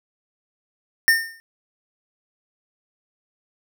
square tone with exponential decay, 1817 Hz, A#6, 45 cents flat, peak -10 dBFS, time 1.08-1.4 s, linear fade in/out 0 ms, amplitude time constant 69 ms, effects none

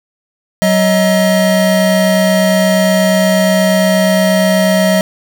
square tone pair together, 188.2 / 633 Hz, F#3 / D#5, +30 / +30 cents, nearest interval octave + major sixth, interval 2100 cents, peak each -12 dBFS, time 0.62-5.01 s, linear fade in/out 0 ms, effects none

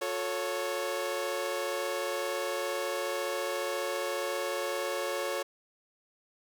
sawtooth chord, F augmented, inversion none, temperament equal with one note detuned, 358 / 440 / 554.4 Hz, F4 / A4 / C#5, +43 / 0 / 0 cents, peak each -34 / -33 / -29 dBFS, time 0.01-5.43 s, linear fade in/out 10 ms, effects none

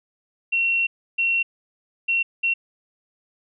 sine tone bursts at uneven times, 2727 Hz, F7, 42 cents flat, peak -18 dBFS, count 4, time 0.52-0.87 / 1.18-1.43 / 2.08-2.23 / 2.43-2.54 s, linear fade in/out 10 ms, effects none

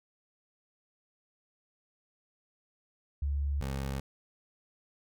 sine / 20% pulse tone pair in turn, 71 / 67.61 Hz, C#2 / C#2, +42 / -43 cents, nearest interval minor second, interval 85 cents, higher first, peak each -28 dBFS, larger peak neither, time 3.22-3.61 / 3.61-4 s, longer neither, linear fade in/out 5 ms, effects none

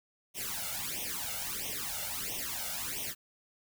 white noise with flanger, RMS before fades -37 dBFS, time 0.34-3.15 s, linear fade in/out 50 ms, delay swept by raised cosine 0.33 to 1.43 ms, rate 1.5 Hz, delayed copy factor +1, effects none

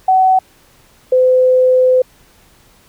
sine tone pair in turn, 753 / 510.2 Hz, F#5 / C5, +30 / -44 cents, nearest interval perfect fifth, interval 674 cents, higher first, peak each -7 dBFS, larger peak neither, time 0.08-0.39 / 1.12-2.02 s, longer second, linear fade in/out 5 ms, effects pink hiss -49 dBFS RMS until 2.88 s

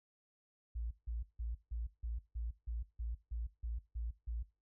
sine tone bursts, 57 Hz, A#1, 38 cents flat, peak -37 dBFS, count 12, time 0.75-4.43 s, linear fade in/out 10 ms, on 160 ms, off 160 ms, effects noise-tail reverb RT60 0.3 s tail -18 dB re dry

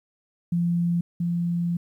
sine tone pair in turn, 172.1 / 172.1 Hz, F3 / F3, -25 / -25 cents, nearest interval unison, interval 0 cents, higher neither, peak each -20 / -22 dBFS, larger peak first, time 0.52-1.01 / 1.2-1.77 s, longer second, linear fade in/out 5 ms, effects 10-bit

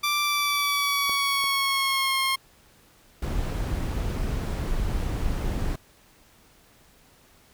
15% pulse tone with pitch glide, 1174.7 to 1071 Hz, D6 to C6, 0 to +40 cents, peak -16 dBFS, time 0.03-2.36 s, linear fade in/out 10 ms, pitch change -160 cents, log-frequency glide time 0.21-2.18 s
clicks, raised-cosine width 1 ms, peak -22 / -28 dBFS, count 2, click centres 1.095 / 1.441 s
brown noise, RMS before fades -27 dBFS, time 3.22-5.76 s, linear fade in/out 5 ms
effects pink hiss -57 dBFS RMS until 7.53 s

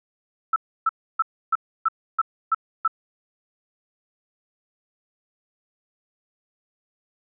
sine tone bursts, 1318.5 Hz, E6, in tune, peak -16 dBFS, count 8, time 0.53-2.878 s, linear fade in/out 5 ms, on 31 ms, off 300 ms, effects none

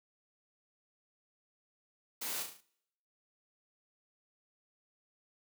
white noise with echo, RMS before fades -39 dBFS, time 2.21-2.43 s, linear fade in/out 10 ms, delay 36 ms, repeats 5, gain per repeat -5 dB, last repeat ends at 2.61 s, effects noise-tail reverb RT60 0.8 s tail -24 dB re dry + high-pass 200 Hz 12 dB/octave

